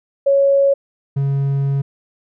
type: tone pair in turn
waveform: sine / triangle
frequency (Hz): 554.4 / 138.6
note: C#5 / C#3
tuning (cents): 0 / 0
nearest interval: 2 octaves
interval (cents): 2400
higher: first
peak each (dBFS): -10 / -13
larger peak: first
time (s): 0.26-0.74 / 1.16-1.82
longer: second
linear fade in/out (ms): 10
effects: none